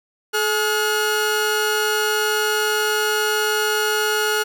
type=tone pair together; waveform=sawtooth; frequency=427.2 / 1437 Hz; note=G#4 / F6; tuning=+49 / +49 cents; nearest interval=octave + major sixth; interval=2100 cents; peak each=-17 dBFS; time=0.33-4.44 s; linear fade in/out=20 ms; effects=none